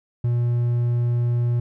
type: tone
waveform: triangle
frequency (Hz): 120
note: B2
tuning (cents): -49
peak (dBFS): -16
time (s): 0.24-1.6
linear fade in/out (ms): 5
effects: none